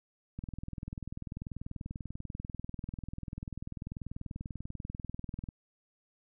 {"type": "click train", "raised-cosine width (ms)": 5, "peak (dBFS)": -27, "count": 105, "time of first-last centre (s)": [0.39, 5.488], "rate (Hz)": 20.4, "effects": []}